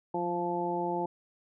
harmonic tone with a mistuned harmonic, 174.2 Hz, F3, 4 cents flat, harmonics 1 / 2 / 3 / 4 / 5, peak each -38 / -33 / -38 / -37 / -33 dBFS, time 0.14-1.06 s, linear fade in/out 5 ms, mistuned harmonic 1, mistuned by +25 cents, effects none

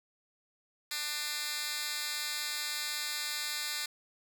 10% pulse tone with high-pass filter, 298.2 Hz, D4, 27 cents sharp, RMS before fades -36 dBFS, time 0.91-3.86 s, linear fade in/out 5 ms, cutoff 3000 Hz, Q 1.2, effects none

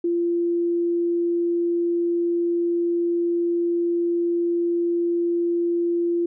sine tone, 343.5 Hz, F4, 29 cents flat, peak -19 dBFS, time 0.04-6.26 s, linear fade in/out 5 ms, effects none

